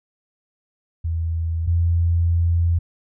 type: tone pair in turn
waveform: sine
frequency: 82.41 / 84.92 Hz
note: E2 / F2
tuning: 0 / -48 cents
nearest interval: minor second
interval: 52 cents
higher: second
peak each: -20 / -15 dBFS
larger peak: second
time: 1.04-1.67 / 1.67-2.79 s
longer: second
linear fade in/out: 10 ms
effects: none